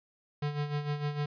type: tone with tremolo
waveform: square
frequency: 146.83 Hz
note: D3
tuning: in tune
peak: -29 dBFS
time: 0.42-1.26 s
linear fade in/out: 5 ms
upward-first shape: sine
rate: 6.6 Hz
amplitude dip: 65%
effects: resampled to 11025 Hz